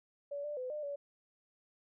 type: tone with pitch steps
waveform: sine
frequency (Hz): 571 / 591 / 507 / 601 / 570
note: D5 / D5 / B4 / D5 / C#5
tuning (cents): -49 / +11 / +45 / +40 / +48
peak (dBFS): -37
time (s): 0.31-0.96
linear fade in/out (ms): 10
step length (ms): 130
effects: none